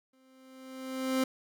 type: tone with exponential growth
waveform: 30% pulse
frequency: 261.6 Hz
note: C4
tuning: in tune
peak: -22 dBFS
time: 0.13-1.24 s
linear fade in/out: 5 ms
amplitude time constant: 240 ms
effects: none